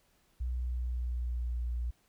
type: tone with pitch glide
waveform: sine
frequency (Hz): 61.74 to 59.77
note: B1 to A#1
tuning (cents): 0 to +44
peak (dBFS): -31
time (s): 0.4-1.91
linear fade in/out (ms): 10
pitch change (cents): -56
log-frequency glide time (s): 0.56-1.6
effects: pink hiss -70 dBFS RMS until 2.08 s